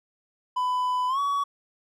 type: tone with pitch glide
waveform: triangle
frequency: 1000 to 1129 Hz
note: B5 to C#6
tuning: +21 to +31 cents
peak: -21 dBFS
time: 0.56-1.44 s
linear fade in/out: 10 ms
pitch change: +210 cents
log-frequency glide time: 1.08-1.19 s
effects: none